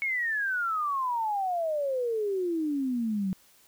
sine exponential sweep, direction down, 2217 to 184.1 Hz, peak -26 dBFS, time 0.02-3.33 s, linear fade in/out 0 ms, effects white hiss -60 dBFS RMS until 3.67 s

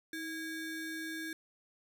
square ring-modulated tone, 980 Hz, B5, 14 cents flat, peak -36 dBFS, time 0.13-1.33 s, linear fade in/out 2 ms, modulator 661 Hz, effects none

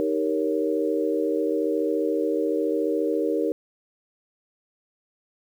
sine chord, Eb dominant seventh, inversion none, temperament equal, 311.1 / 392 / 466.2 / 554.4 Hz, Eb4 / G4 / Bb4 / Db5, 0 / 0 / 0 / 0 cents, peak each -26 / -28 / -25 / -30 dBFS, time 0-3.52 s, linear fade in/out 0 ms, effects 9-bit

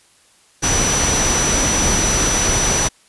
sine tone in noise, 5920 Hz, F#8, in tune, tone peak -18 dBFS, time 0.62-2.89 s, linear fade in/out 20 ms, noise pink, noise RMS -18 dBFS, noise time 0.62-2.89 s, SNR -3 dB, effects white hiss -53 dBFS RMS until 3.08 s + resampled to 24000 Hz

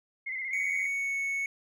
sine tone with vibrato, 2093 Hz, C7, in tune, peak -32 dBFS, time 0.26-0.87 s, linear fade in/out 10 ms, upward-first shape square, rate 16 Hz, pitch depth 47 cents each way
triangle tone with pitch glide, 2233 to 2211 Hz, C#7 to C#7, +12 to -5 cents, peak -27 dBFS, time 0.53-1.46 s, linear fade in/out 2 ms, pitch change -17 cents, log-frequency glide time 0.8-1.16 s
effects none

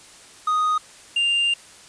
triangle tone pair in turn, 1244.5 / 2794 Hz, D#6 / F7, 0 / 0 cents, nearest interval octave + major second, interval 1400 cents, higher second, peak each -16 dBFS, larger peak neither, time 0.47-0.78 / 1.16-1.54 s, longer second, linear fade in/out 5 ms, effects white hiss -46 dBFS RMS until 1.88 s + resampled to 22050 Hz

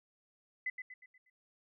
sine tone with echo, 2014 Hz, B6, 33 cents sharp, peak -33 dBFS, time 0.66-0.7 s, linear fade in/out 5 ms, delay 120 ms, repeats 5, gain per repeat -7 dB, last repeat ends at 1.3 s, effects none

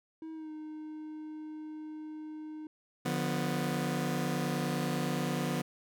triangle tone with pitch glide, 319.6 to 308.7 Hz, D#4 to D#4, +47 to -14 cents, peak -38 dBFS, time 0.22-2.67 s, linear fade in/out 2 ms, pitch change -61 cents, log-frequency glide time 0.33-0.51 s
sawtooth chord, B diminished, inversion first, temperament just, 148.16 / 177.8 / 246.9 Hz, D3 / F3 / B3, +16 / +31 / 0 cents, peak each -31 dBFS, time 3.05-5.62 s, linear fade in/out 10 ms
effects none

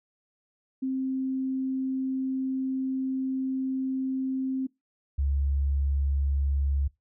sine tone pair in turn, 263.2 / 69.71 Hz, C4 / C#2, +10 / +10 cents, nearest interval octave + major seventh, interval 2300 cents, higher first, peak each -26 / -23 dBFS, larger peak second, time 0.82-4.67 / 5.18-6.88 s, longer first, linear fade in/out 10 ms, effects noise-tail reverb RT60 0.2 s tail -23 dB re dry

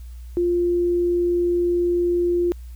sine tone, 349.4 Hz, F4, 1 cent sharp, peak -17 dBFS, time 0.37-2.52 s, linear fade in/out 0 ms, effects added 60 Hz sine -34 dBFS peak until 2.75 s + white hiss -57 dBFS RMS until 2.75 s

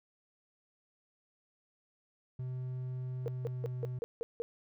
triangle tone with pitch glide, 127.5 to 125.82 Hz, C3 to B2, -44 to +33 cents, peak -34 dBFS, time 2.39-3.99 s, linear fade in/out 5 ms, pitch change -23 cents, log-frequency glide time 3.26-3.69 s
sine tone bursts, 466.2 Hz, A#4, in tune, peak -33 dBFS, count 7, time 3.26-4.42 s, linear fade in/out 0 ms, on 20 ms, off 170 ms
effects none

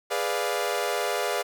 sawtooth chord, G# diminished seventh, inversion none, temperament equal, 415.3 / 493.9 / 587.3 / 698.5 Hz, G#4 / B4 / D5 / F5, 0 / 0 / 0 / 0 cents, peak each -27 dBFS, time 0.1-1.43 s, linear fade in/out 20 ms, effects none

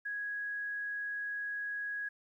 sine tone, 1661.2 Hz, G#6, in tune, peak -35 dBFS, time 0.05-2.09 s, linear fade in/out 10 ms, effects 12-bit

